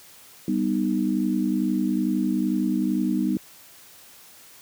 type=chord; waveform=sine; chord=G augmented; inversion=none; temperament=equal with one note detuned; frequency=196 / 246.9 / 309.2 Hz; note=G3 / B3 / D#4; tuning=0 / 0 / -11 cents; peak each=-25 dBFS; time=0.48-3.37 s; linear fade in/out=2 ms; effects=white hiss -49 dBFS RMS until 4.61 s + high-pass 60 Hz 12 dB/octave